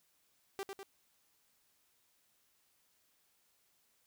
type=tone with echo; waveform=sawtooth; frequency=392 Hz; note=G4; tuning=in tune; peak=-34 dBFS; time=0.59-0.63 s; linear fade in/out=0 ms; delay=100 ms; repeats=2; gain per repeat=-4 dB; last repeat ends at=0.83 s; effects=white hiss -74 dBFS RMS until 4.06 s